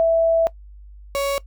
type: tone pair in turn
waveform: sine / 35% pulse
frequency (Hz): 659.3 / 557.8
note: E5 / C#5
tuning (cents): 0 / +11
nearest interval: minor third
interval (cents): 289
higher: first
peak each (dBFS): -13 / -18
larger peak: first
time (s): 0-0.47 / 1.15-1.38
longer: first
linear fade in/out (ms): 0
effects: noise-tail reverb RT60 0.1 s tail -20 dB re dry + added 50 Hz sine -39 dBFS peak until 1.46 s